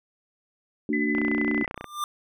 sine chord, Bb augmented, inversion none, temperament equal with one note detuned, 227.1 / 293.7 / 370 Hz, Bb3 / D4 / F#4, -45 / 0 / 0 cents, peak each -27 / -26 / -31 dBFS, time 0.89-1.63 s, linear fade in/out 2 ms
sine tone with tremolo, 2011 Hz, B6, 31 cents sharp, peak -25 dBFS, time 0.93-1.66 s, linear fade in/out 2 ms, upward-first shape triangle, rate 13 Hz, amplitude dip 55%
click train, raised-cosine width 0.5 ms, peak -18 dBFS, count 22, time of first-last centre 1.15-1.843 s, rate 30.3 Hz
square tone with exponential growth, 1193 Hz, D6, 27 cents sharp, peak -24 dBFS, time 1.76-2.04 s, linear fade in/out 1 ms, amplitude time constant 59 ms
effects none

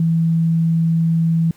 sine tone, 164.5 Hz, E3, 3 cents flat, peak -13 dBFS, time 0-1.51 s, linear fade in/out 2 ms, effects pink hiss -52 dBFS RMS until 1.56 s

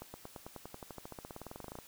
accelerating click train, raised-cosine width 1 ms, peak -30 dBFS, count 27, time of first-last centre 0.02-1.788 s, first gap 120 ms, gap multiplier 0.95, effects white hiss -57 dBFS RMS until 1.87 s

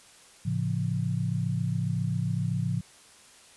sine chord, A augmented, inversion none, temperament just, 110 / 137.5 / 171.88 Hz, A2 / C#3 / E#3, 0 / -14 / -27 cents, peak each -30 dBFS, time 0.45-2.81 s, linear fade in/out 10 ms, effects white hiss -54 dBFS RMS until 3.56 s + resampled to 24000 Hz

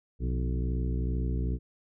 harmonic tone with a mistuned harmonic, 62.4 Hz, B1, 19 cents sharp, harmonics 1 / 2 / 3 / 4 / 5 / 6 / 7, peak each -28 / -34 / -38 / -40 / -42 / -44 / -45 dBFS, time 0.19-1.59 s, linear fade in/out 50 ms, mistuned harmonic 3, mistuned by -87 cents, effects none

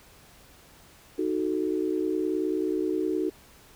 sine chord, D# diminished, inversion none, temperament equal, 311.1 / 370 / 440 Hz, D#4 / F#4 / A4, 0 / 0 / 0 cents, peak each -28 / -28 / -32 dBFS, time 1.18-3.3 s, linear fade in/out 10 ms, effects pink hiss -54 dBFS RMS until 3.75 s

